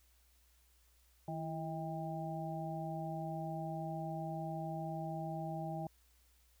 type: harmonic tone with a mistuned harmonic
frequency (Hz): 159.6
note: D#3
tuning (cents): +44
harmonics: 1 / 2 / 4 / 5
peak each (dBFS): -41 / -47 / -45 / -44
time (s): 1.28-5.87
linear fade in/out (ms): 2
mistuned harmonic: 2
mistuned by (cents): +64
effects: added 60 Hz sine -68 dBFS peak until 6.6 s + white hiss -72 dBFS RMS until 6.6 s